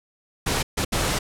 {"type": "noise bursts at uneven times", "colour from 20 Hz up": "pink", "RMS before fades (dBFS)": -23, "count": 3, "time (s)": [[0.46, 0.63], [0.77, 0.85], [0.92, 1.19]], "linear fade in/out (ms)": 10, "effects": ["low-pass 11000 Hz 12 dB/octave"]}